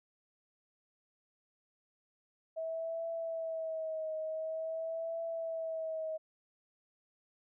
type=tone with vibrato; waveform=sine; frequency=646 Hz; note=E5; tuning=35 cents flat; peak=-35 dBFS; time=2.56-6.18 s; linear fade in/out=20 ms; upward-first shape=triangle; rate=0.47 Hz; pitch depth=48 cents each way; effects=none